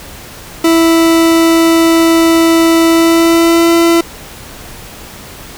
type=tone with pitch glide; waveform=40% pulse; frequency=329.6 to 335.9 Hz; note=E4 to E4; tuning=0 to +33 cents; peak=-5 dBFS; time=0.64-4.01 s; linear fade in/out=5 ms; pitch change=+33 cents; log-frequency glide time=2.88-3.73 s; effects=pink hiss -31 dBFS RMS until 5.57 s